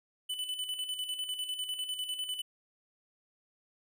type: tone with tremolo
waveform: square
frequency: 2999 Hz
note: F#7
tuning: 23 cents sharp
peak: -33 dBFS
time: 0.29-2.42 s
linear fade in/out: 10 ms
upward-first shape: square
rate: 10 Hz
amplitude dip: 55%
effects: none